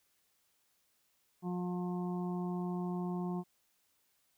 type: harmonic tone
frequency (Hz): 178.6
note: F3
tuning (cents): +39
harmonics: 1 / 2 / 4 / 5 / 6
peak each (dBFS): -35 / -41 / -47 / -49 / -51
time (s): 1.42-3.44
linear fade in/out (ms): 50
effects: white hiss -75 dBFS RMS until 4.37 s